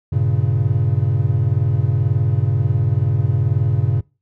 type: chord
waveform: triangle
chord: G diminished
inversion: none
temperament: equal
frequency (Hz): 98 / 116.54 / 138.59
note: G2 / Bb2 / Db3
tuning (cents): 0 / 0 / 0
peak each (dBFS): -17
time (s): 0.12-4.01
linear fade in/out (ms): 10
effects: noise-tail reverb RT60 0.3 s tail -23 dB re dry